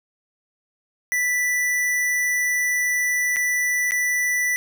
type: tone with dropouts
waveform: square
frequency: 1975.5 Hz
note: B6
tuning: in tune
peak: -20 dBFS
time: 1.12-4.56 s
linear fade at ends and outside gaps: 0 ms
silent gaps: 3.361-3.367 / 3.909-3.919 s
effects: 10-bit